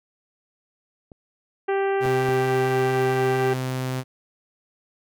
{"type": "clicks", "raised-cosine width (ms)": 2, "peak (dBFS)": [-30, -20, -21], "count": 3, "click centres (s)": [1.118, 2.059, 2.289]}
{"type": "harmonic tone", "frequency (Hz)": 392, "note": "G4", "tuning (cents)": 0, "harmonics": [1, 2, 3, 4, 5, 6, 7, 8], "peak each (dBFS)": [-21, -27, -36, -33, -37, -42, -42, -50], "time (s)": [1.68, 3.54], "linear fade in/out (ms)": 10}
{"type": "tone", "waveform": "sawtooth", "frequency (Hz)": 129.2, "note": "C3", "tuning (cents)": -21, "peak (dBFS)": -21, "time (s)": [2, 4.04], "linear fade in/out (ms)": 50}
{"effects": []}